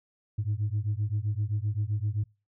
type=beating tone pair; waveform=sine; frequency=101.2 / 108.9 Hz; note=G#2 / A2; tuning=-44 / -17 cents; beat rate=7.7 Hz; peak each=-28 dBFS; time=0.38-2.24 s; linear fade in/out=10 ms; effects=noise-tail reverb RT60 0.3 s tail -26 dB re dry + tanh soft clip ceiling -22 dBFS